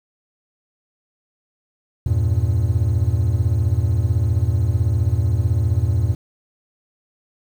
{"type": "chord", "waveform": "triangle", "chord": "E diminished", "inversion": "none", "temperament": "equal", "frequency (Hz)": [82.41, 98, 116.54], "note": ["E2", "G2", "Bb2"], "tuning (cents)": [0, 0, 0], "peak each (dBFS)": -18, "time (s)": [2.06, 6.15], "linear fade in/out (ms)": 5, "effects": ["8-bit"]}